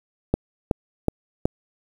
click train, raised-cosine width 2 ms, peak -5 dBFS, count 4, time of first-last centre 0.34-1.455 s, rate 2.69 Hz, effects 7-bit

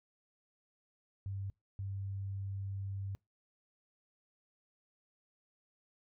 sine tone bursts at uneven times, 98 Hz, G2, in tune, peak -37 dBFS, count 2, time 1.26-1.5 / 1.79-3.15 s, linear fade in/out 0 ms, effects noise-tail reverb RT60 0.2 s tail -25 dB re dry

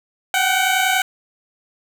15% pulse tone pair together, 740 / 770.3 Hz, F#5 / G5, 0 / -30 cents, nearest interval minor second, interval 70 cents, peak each -12 dBFS, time 0.34-1.02 s, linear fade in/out 2 ms, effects none

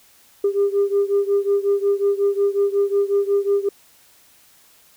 sine beating tone pair, 399.1 / 404.6 Hz, G4 / G#4, +31 / -45 cents, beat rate 5.5 Hz, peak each -17 / -19 dBFS, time 0.44-3.69 s, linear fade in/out 5 ms, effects tanh soft clip ceiling -11 dBFS + white hiss -53 dBFS RMS until 4.96 s

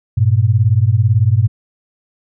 sine beating tone pair, 100 / 118 Hz, G2 / A#2, +35 / +22 cents, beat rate 18 Hz, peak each -12 dBFS, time 0.17-1.48 s, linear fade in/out 10 ms, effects none

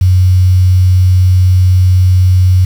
sine tone with quantisation, 92 Hz, F#2, 9 cents flat, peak -4 dBFS, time 0.01-2.65 s, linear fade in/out 5 ms, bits 5, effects none

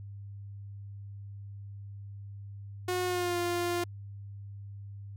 sawtooth tone with pitch glide, 362.5 to 349.3 Hz, F#4 to F4, -35 to 0 cents, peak -25 dBFS, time 2.88-3.84 s, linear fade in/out 5 ms, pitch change -65 cents, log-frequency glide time 3.06-3.38 s, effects added 100 Hz sine -41 dBFS peak until 5.16 s

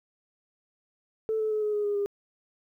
sine tone with pitch steps, 440 / 433.9 / 428 / 422.1 / 416.3 / 410.5 / 404.9 Hz, A4 / A4 / A4 / G#4 / G#4 / G#4 / G#4, 0 / -24 / -48 / +28 / +4 / -20 / -44 cents, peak -24 dBFS, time 1.29-2.06 s, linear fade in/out 0 ms, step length 110 ms, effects tanh soft clip ceiling -20 dBFS + 11-bit

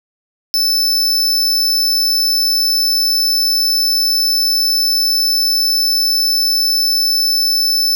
45% pulse tone, 5274 Hz, E8, in tune, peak -12 dBFS, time 0.54-7.95 s, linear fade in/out 0 ms, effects none

